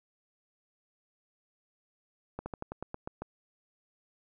slowing click train, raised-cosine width 1 ms, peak -23 dBFS, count 9, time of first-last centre 2.39-3.22 s, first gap 70 ms, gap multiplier 1.11, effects none

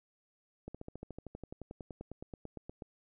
slowing click train, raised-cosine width 2 ms, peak -30 dBFS, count 24, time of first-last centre 0.68-2.822 s, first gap 66 ms, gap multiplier 1.03, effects none

